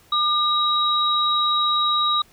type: tone pair together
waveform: sine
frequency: 1205 / 3829 Hz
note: D6 / A#7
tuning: +44 / +46 cents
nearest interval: octave + minor sixth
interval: 2002 cents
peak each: -20 dBFS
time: 0.12-2.22 s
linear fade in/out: 5 ms
effects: pink hiss -54 dBFS RMS until 2.32 s